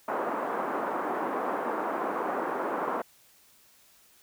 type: band-pass noise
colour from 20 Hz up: white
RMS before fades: -31 dBFS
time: 0.08-3.02 s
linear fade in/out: 5 ms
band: 250 to 1200 Hz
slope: 24 dB/octave
effects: white hiss -60 dBFS RMS until 4.22 s